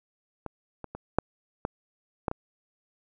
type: clicks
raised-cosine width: 1 ms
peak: -21 / -23 / -23 / -7 / -14 / -12 / -17 dBFS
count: 7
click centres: 0.463 / 0.843 / 0.95 / 1.186 / 1.651 / 2.282 / 2.314 s
effects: none